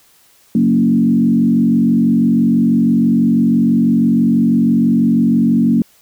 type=tone with frequency modulation; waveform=sine; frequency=230.4 Hz; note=A#3; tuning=20 cents flat; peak=-9 dBFS; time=0.55-5.82 s; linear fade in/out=2 ms; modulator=46.1 Hz; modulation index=1.1; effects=white hiss -51 dBFS RMS until 6.01 s